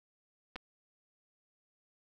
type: clicks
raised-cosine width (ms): 0.3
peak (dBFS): -26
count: 2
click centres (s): 0.558 / 0.562
effects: none